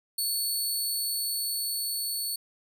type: tone with level ramp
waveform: 15% pulse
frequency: 4435 Hz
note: C#8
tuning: in tune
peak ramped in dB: -20 to -23 dBFS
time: 0.18-2.36 s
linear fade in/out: 5 ms
effects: none